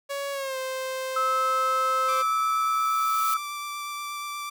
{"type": "tone with pitch glide", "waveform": "sawtooth", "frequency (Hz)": [560, 522.5], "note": ["C#5", "C5"], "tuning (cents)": [18, -2], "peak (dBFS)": -25, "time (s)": [0.09, 2.23], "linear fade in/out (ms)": 20, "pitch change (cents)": -120, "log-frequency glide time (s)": [0.32, 0.57]}
{"type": "tone", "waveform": "sine", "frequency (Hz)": 1300, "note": "E6", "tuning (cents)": -24, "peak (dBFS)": -22, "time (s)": [1.16, 3.37], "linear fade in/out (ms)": 5}
{"type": "noise with exponential growth", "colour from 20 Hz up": "blue", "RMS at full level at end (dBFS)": -32, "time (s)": [2.05, 3.34], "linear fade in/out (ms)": 2, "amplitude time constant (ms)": 280}
{"type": "tone with vibrato", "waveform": "sawtooth", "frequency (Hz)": 1171, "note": "D6", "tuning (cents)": -5, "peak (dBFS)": -28, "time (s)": [2.08, 4.5], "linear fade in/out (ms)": 10, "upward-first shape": "sine", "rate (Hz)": 8.4, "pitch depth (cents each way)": 9}
{"effects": []}